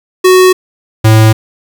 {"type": "tone pair in turn", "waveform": "square", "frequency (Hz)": [370, 110], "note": ["F#4", "A2"], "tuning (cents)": [0, 0], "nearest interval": "octave + major sixth", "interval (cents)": 2100, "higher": "first", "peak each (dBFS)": -3, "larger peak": "neither", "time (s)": [[0.24, 0.53], [1.04, 1.33]], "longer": "neither", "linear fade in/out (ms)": 10, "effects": ["7-bit"]}